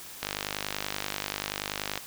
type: click train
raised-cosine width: 0.2 ms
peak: -12 dBFS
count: 89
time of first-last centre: 0.23-1.976 s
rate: 50.4 Hz
effects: white hiss -44 dBFS RMS until 2.06 s